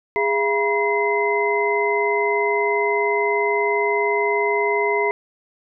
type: tone cluster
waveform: sine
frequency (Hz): 412 / 682 / 965 / 2057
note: G#4 / F5 / B5 / C7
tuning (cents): -14 / -41 / -40 / -30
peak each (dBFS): -20 / -27 / -23 / -23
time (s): 0.16-5.11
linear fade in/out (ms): 0
effects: none